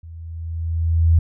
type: tone with level ramp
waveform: sine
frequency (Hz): 82.41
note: E2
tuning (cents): 0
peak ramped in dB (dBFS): -35 to -9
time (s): 0.03-1.19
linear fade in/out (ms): 5
effects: none